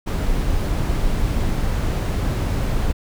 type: noise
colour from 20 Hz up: brown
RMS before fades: -20 dBFS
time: 0.06-2.93 s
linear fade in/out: 20 ms
effects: none